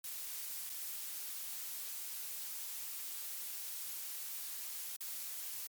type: noise with dropouts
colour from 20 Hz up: blue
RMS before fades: -43 dBFS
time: 0.04-5.67 s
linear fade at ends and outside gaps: 2 ms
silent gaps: 0.695-0.699 / 4.964-5.006 s
effects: MP3 96 kbps